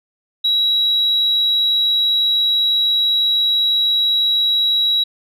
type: tone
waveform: sine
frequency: 3878 Hz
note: B7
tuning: 32 cents flat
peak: -12 dBFS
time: 0.44-5.04 s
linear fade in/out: 10 ms
effects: tanh soft clip ceiling -9 dBFS